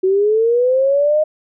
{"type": "linear sweep", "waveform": "sine", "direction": "up", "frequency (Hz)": [370, 622.3], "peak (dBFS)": -11, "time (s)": [0.03, 1.24], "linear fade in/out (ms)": 10, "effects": []}